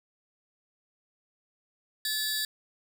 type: tone cluster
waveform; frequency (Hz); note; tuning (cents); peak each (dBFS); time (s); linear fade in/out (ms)
sawtooth; 1731 / 3828 / 4647; A6 / A#7 / D8; -29 / +45 / -19; -31 / -30 / -29; 2.05-2.45; 2
effects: none